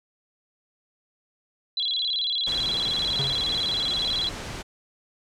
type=tone with vibrato; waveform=sine; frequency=3654 Hz; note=A#7; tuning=35 cents flat; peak=-23 dBFS; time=1.77-4.29 s; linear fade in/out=2 ms; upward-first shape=square; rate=18 Hz; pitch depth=160 cents each way
type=noise; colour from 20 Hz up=pink; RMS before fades=-35 dBFS; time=2.46-4.63 s; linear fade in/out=20 ms
type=tone with exponential decay; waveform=square; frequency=136.8 Hz; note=C#3; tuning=23 cents flat; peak=-26 dBFS; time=3.19-3.6 s; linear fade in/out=5 ms; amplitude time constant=89 ms
effects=low-pass 7000 Hz 12 dB/octave